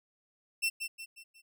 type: tone with echo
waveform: sawtooth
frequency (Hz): 2695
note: E7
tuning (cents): +38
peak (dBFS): -24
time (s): 0.62-0.7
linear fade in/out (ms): 20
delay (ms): 180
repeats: 4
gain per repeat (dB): -7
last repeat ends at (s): 1.42
effects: none